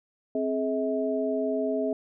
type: tone cluster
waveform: sine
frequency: 263.8 / 423.6 / 642 Hz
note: C4 / G#4 / E5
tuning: +14 / +34 / -46 cents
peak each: -29 dBFS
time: 0.35-1.93 s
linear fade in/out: 2 ms
effects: none